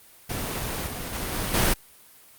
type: noise with level steps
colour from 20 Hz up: pink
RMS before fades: -30 / -33 / -30 / -28 / -21 dBFS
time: 0.29-1.74 s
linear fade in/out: 10 ms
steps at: 0.87 / 1.13 / 1.32 / 1.54 s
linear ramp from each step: 2 ms
effects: white hiss -52 dBFS RMS until 2.38 s + Opus 32 kbps